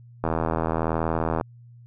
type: click train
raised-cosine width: 1 ms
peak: -10 dBFS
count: 96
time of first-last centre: 0.24-1.411 s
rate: 81.1 Hz
effects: added 119 Hz sine -45 dBFS peak until 1.86 s